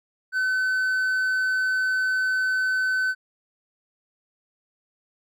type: tone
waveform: triangle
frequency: 1518 Hz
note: F#6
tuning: 44 cents sharp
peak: -19 dBFS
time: 0.32-3.15 s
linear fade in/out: 50 ms
effects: none